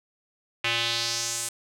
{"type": "tone with band-pass filter sweep", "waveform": "square", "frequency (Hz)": 116.9, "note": "A#2", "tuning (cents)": 5, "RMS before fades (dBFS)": -28, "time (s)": [0.64, 1.49], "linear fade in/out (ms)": 5, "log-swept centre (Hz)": [2600, 8800], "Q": 2.5, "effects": []}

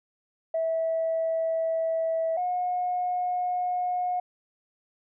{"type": "tone pair in turn", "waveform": "sine", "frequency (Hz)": [652, 721.8], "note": ["E5", "F#5"], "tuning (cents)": [-19, -43], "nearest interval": "major second", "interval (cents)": 176, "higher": "second", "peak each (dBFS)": [-23, -24], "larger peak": "first", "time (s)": [[0.54, 2.37], [2.37, 4.2]], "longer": "neither", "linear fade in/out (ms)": 5, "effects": ["tanh soft clip ceiling -19 dBFS"]}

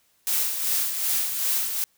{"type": "noise with tremolo", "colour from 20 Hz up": "blue", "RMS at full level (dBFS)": -23, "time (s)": [0.27, 1.84], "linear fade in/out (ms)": 0, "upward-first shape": "sine", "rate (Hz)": 2.6, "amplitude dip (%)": 50, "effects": ["white hiss -65 dBFS RMS until 1.97 s"]}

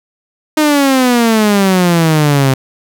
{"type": "exponential sweep", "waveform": "sawtooth", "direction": "down", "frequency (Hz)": [311.1, 130.9], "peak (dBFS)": -4, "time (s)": [0.57, 2.54], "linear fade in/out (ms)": 5, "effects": []}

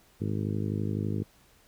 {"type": "harmonic tone", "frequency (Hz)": 51.91, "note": "G#1", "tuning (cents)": 0, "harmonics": [2, 3, 4, 5, 6, 7, 8, 9], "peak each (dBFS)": [-31, -35, -34, -39, -38, -41, -42, -46], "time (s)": [0.2, 1.24], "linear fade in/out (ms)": 20, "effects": ["pink hiss -61 dBFS RMS until 1.67 s"]}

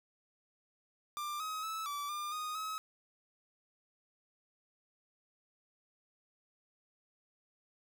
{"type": "tone with pitch steps", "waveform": "45% pulse", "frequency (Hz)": [1188, 1269, 1304, 1158, 1200, 1239, 1280], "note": ["D6", "D#6", "E6", "D6", "D6", "D#6", "D#6"], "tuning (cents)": [20, 34, -19, -25, 37, -8, 49], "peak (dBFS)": -37, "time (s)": [1.17, 2.78], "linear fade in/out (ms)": 0, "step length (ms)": 230, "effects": []}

